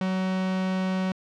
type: tone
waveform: 45% pulse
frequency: 187.4 Hz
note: F#3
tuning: 22 cents sharp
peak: -24 dBFS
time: 0.01-1.12 s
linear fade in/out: 2 ms
effects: low-pass 4000 Hz 12 dB/octave